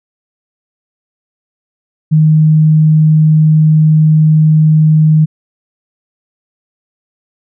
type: tone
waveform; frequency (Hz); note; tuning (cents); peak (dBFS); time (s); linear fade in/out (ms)
sine; 155.56; D#3; 0; -4; 2.11-5.26; 20
effects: none